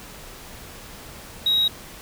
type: tone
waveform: sine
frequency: 3811 Hz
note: A#7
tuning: 38 cents sharp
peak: -14 dBFS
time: 1.46-1.68 s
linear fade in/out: 5 ms
effects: tanh soft clip ceiling -16 dBFS + pink hiss -41 dBFS RMS until 2.01 s